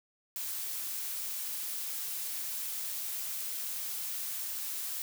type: noise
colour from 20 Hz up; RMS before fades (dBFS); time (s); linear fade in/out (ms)
blue; -37; 0.36-5.02; 0
effects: none